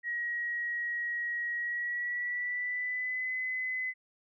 sine tone with pitch glide, 1900 to 2025 Hz, A#6 to B6, +33 to +43 cents, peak -31 dBFS, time 0.03-3.94 s, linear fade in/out 50 ms, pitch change +110 cents, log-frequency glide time 1.57-3.32 s, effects none

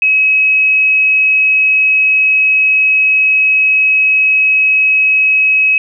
sine tone, 2557 Hz, D#7, 47 cents sharp, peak -7 dBFS, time 0.02-5.78 s, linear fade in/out 2 ms, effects none

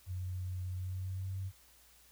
sine tone with pitch glide, 91.6 to 95.55 Hz, F#2 to G2, -17 to -44 cents, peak -36 dBFS, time 0.06-1.52 s, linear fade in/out 50 ms, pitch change +73 cents, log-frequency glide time 0.76-1.34 s, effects added 60 Hz sine -68 dBFS peak until 2.11 s + white hiss -63 dBFS RMS until 2.11 s

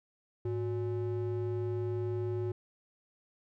triangle ring-modulated tone, 234.9 Hz, A#3, 13 cents sharp, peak -26 dBFS, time 0.45-2.52 s, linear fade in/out 5 ms, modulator 129 Hz, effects none

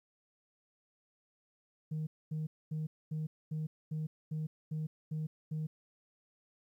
sine tone bursts, 155.56 Hz, D#3, in tune, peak -32 dBFS, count 10, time 1.91-5.67 s, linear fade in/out 10 ms, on 160 ms, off 240 ms, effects tanh soft clip ceiling -32 dBFS + 12-bit

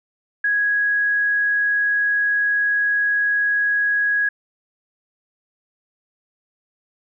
sine tone, 1661.2 Hz, G#6, in tune, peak -16 dBFS, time 0.44-4.29 s, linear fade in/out 5 ms, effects none

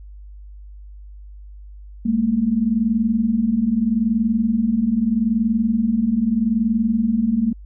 sine tone pair together, 207.7 / 228.5 Hz, G#3 / A#3, 0 / -34 cents, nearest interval major second, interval 166 cents, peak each -21 / -17 dBFS, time 2.05-7.53 s, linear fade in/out 10 ms, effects added 50 Hz sine -36 dBFS peak until 7.65 s

